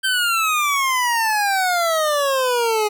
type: exponential sweep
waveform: 25% pulse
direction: down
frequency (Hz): 1568 to 415.3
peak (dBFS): -13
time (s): 0.03-2.89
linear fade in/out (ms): 20
effects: none